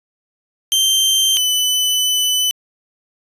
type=tone pair in turn; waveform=sawtooth; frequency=3136 / 3001 Hz; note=G7 / F#7; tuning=0 / +24 cents; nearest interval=minor second; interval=76 cents; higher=first; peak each=-9 / -11 dBFS; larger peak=first; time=0.72-1.37 / 1.37-2.51 s; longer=second; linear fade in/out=0 ms; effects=resampled to 32000 Hz